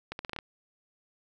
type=accelerating click train; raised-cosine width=0.3 ms; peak=-20 dBFS; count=7; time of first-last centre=0.12-0.388 s; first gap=71 ms; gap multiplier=0.81; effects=none